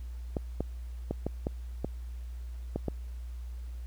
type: clicks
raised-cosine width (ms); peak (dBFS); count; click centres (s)
2; -17; 8; 0.368 / 0.606 / 1.11 / 1.266 / 1.469 / 1.846 / 2.76 / 2.883
effects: added 60 Hz sine -37 dBFS peak until 3.86 s + pink hiss -62 dBFS RMS until 3.86 s